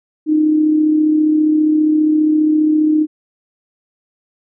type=tone with amplitude modulation; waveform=sine; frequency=307.6 Hz; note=D#4; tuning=20 cents flat; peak=-8 dBFS; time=0.26-3.07 s; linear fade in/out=50 ms; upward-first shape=sine; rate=34.9 Hz; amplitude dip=40%; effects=none